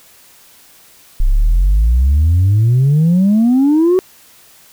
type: exponential sweep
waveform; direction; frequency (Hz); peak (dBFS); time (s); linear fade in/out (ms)
sine; up; 31.01 to 379.7; -6; 1.2-3.99; 0
effects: tanh soft clip ceiling -6 dBFS + white hiss -45 dBFS RMS until 4.72 s